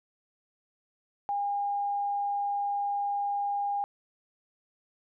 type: tone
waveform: sine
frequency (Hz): 810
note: G#5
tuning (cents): -43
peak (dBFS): -27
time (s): 1.29-3.84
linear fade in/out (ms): 0
effects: none

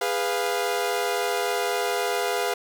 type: chord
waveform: sawtooth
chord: F diminished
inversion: first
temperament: equal with one note detuned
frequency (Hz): 410.3 / 493.9 / 698.5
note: Ab4 / Cb5 / F5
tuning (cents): -21 / 0 / 0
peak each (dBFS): -24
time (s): 0.01-2.54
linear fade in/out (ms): 5
effects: none

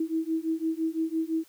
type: beating tone pair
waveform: sine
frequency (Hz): 320 / 325.9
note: D#4 / E4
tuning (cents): +49 / -20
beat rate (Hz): 5.9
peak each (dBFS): -29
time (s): 0-1.44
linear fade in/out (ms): 5
effects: white hiss -59 dBFS RMS until 1.48 s + high-pass 60 Hz 12 dB/octave

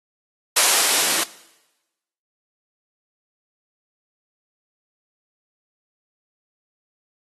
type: noise with band-pass filter sweep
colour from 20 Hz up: violet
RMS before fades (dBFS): -18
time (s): 0.56-1.24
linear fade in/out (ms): 10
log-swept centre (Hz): 580 to 260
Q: 0.89
effects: noise-tail reverb RT60 1.0 s tail -19 dB re dry + AAC 32 kbps

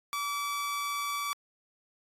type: tone with amplitude modulation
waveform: sawtooth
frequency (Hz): 1151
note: D6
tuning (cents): -35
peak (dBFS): -26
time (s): 0.13-1.33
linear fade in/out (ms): 0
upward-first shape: sine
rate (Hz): 222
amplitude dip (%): 25
effects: AAC 48 kbps

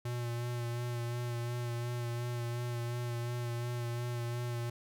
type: tone with vibrato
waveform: square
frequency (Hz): 119.9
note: A#2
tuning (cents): +49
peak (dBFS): -35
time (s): 0.05-4.7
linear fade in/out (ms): 5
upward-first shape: sine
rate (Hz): 2.8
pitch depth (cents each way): 25
effects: none

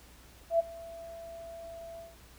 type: tone with ADSR envelope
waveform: sine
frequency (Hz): 668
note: E5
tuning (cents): +23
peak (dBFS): -20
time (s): 0.5-2.16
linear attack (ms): 93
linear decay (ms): 19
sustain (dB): -22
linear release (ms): 170
effects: added 60 Hz sine -57 dBFS peak until 2.38 s + pink hiss -57 dBFS RMS until 2.38 s

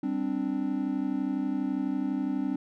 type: chord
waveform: triangle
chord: G suspended fourth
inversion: none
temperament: equal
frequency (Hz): 196 / 261.6 / 293.7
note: G3 / C4 / D4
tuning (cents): 0 / 0 / 0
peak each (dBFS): -32 / -28 / -29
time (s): 0.03-2.56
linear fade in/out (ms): 5
effects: none

